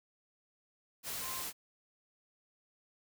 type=tone in noise; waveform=sine; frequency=1046.5 Hz; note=C6; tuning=in tune; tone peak=-45 dBFS; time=1.2-1.45 s; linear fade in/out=50 ms; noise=white; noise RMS=-40 dBFS; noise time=1.03-1.53 s; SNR=-8 dB; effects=none